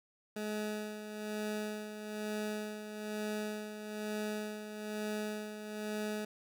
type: tone with tremolo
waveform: 20% pulse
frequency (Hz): 212.1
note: G#3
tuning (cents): +37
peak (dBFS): -30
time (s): 0.36-6.25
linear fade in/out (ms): 5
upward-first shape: sine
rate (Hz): 1.1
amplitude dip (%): 60
effects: none